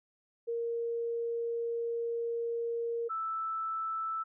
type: tone pair in turn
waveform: sine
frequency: 466.2 / 1318.6 Hz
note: A#4 / E6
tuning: 0 / 0 cents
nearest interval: octave + tritone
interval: 1800 cents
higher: second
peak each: -31 / -32 dBFS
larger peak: first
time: 0.47-3.09 / 3.09-4.24 s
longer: first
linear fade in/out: 20 ms
effects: none